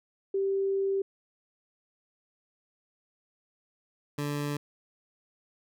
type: tone pair in turn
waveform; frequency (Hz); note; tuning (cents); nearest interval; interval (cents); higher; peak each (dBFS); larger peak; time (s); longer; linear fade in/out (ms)
sine / 20% pulse; 390.6 / 145.55; G4 / D3; -6 / -15; octave + perfect fourth; 1709; first; -25; neither; 0.34-1.02 / 4.18-4.57; first; 5
effects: none